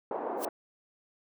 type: band-pass noise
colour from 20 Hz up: white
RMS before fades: -35 dBFS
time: 0.11-0.49 s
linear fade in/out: 2 ms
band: 300 to 850 Hz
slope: 24 dB/octave
type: noise with exponential growth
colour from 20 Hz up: blue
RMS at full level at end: -31 dBFS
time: 0.37-0.45 s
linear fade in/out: 2 ms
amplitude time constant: 17 ms
effects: none